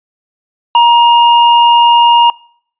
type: tone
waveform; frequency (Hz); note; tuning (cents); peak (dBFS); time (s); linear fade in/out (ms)
square; 945; A#5; +23; -4; 0.75-2.3; 2
effects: noise-tail reverb RT60 0.6 s tail -25 dB re dry + resampled to 8000 Hz